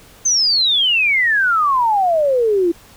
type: exponential sweep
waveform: sine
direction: down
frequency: 6330 to 329.6 Hz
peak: -12 dBFS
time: 0.25-2.72 s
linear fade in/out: 10 ms
effects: pink hiss -45 dBFS RMS until 2.96 s